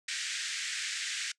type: band-pass noise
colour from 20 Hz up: pink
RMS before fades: -36 dBFS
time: 0.08-1.32 s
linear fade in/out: 5 ms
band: 1600 to 8400 Hz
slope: 48 dB/octave
effects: noise-tail reverb RT60 0.1 s tail -23 dB re dry